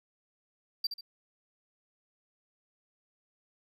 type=tone with echo; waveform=triangle; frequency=4699 Hz; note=D8; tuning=in tune; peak=-26 dBFS; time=0.84-0.87 s; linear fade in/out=5 ms; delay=70 ms; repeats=2; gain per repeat=-8 dB; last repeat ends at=1.01 s; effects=none